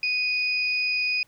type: tone pair together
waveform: sine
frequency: 2483 / 4969 Hz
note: D#7 / D#8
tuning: -4 / -3 cents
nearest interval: octave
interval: 1201 cents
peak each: -23 / -29 dBFS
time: 0.03-1.23 s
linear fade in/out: 2 ms
effects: pink hiss -62 dBFS RMS until 1.27 s